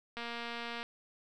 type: click train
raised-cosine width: 0.3 ms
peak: -25 dBFS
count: 156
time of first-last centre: 0.17-0.83 s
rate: 235 Hz
effects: none